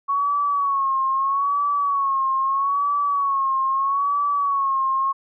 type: tone with vibrato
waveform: sine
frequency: 1108.7 Hz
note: C#6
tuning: in tune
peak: -18 dBFS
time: 0.08-5.13 s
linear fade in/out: 20 ms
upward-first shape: sine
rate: 0.78 Hz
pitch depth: 67 cents each way
effects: none